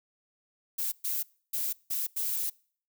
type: noise bursts at uneven times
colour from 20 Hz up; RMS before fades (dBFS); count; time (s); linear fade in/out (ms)
violet; -31; 5; 0.78-0.92 / 1.04-1.23 / 1.53-1.73 / 1.9-2.07 / 2.16-2.5; 10
effects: noise-tail reverb RT60 0.5 s tail -25 dB re dry